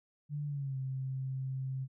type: tone with pitch glide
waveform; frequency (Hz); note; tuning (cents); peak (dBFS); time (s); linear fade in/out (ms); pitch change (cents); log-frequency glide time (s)
sine; 146.83 to 132.33; D3 to C3; 0 to +20; -34; 0.29-1.88; 50; -180; 0.46-0.77
effects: none